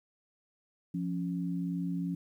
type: tone pair together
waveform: sine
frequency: 174.63 / 277.2 Hz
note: F3 / C#4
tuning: 0 / 0 cents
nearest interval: minor sixth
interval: 800 cents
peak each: -32 / -36 dBFS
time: 0.94-2.15 s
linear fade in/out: 5 ms
effects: 11-bit